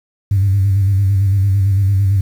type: tone with vibrato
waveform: sine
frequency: 98 Hz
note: G2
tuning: in tune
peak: -9 dBFS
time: 0.31-2.21 s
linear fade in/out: 5 ms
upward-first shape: square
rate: 8.9 Hz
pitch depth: 49 cents each way
effects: tanh soft clip ceiling -6 dBFS + 7-bit